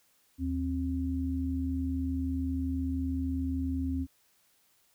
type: tone pair together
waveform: sine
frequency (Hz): 78.4 / 265.4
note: D#2 / C4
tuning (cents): +14 / +25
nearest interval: octave + major sixth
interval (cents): 2111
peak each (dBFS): -32 / -31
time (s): 0.38-4.07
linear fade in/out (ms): 50
effects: white hiss -68 dBFS RMS until 4.94 s